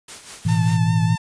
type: noise with tremolo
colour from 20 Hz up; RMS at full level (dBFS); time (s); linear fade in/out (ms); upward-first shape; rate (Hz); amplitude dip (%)
white; -35; 0.08-0.77; 5; sine; 5.2; 60
type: chord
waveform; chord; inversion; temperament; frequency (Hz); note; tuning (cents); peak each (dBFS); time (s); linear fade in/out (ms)
sine; A suspended second; none; equal; 110 / 123.47 / 164.81; A2 / B2 / E3; 0 / 0 / 0; -19 / -23 / -18; 0.45-1.16; 10
type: tone with vibrato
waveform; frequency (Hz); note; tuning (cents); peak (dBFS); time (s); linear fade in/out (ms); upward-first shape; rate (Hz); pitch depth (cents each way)
sawtooth; 888; A5; +16; -25; 0.48-1.18; 10; triangle; 5; 42
effects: resampled to 22050 Hz